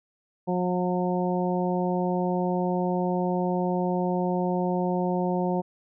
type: harmonic tone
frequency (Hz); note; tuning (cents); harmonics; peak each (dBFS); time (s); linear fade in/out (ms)
180; F#3; -47; 1 / 2 / 3 / 4 / 5; -26 / -29 / -31 / -32 / -33; 0.47-5.62; 20
effects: none